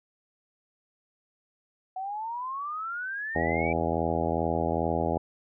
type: exponential sweep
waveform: sine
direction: up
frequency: 740 to 2349 Hz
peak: -31 dBFS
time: 1.96-3.73 s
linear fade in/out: 5 ms
type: harmonic tone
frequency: 82.41 Hz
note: E2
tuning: in tune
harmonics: 1 / 2 / 3 / 4 / 5 / 6 / 7 / 8 / 9 / 10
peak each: -34 / -34 / -34 / -34 / -34 / -34 / -34 / -34 / -34 / -34 dBFS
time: 3.35-5.18 s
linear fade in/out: 5 ms
effects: none